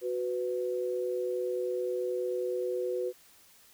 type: tone pair together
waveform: sine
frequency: 368.7 / 498.1 Hz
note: F#4 / B4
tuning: -6 / +15 cents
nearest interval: perfect fourth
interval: 521 cents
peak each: -32 / -32 dBFS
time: 0.01-3.13 s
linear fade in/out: 50 ms
effects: white hiss -59 dBFS RMS until 3.73 s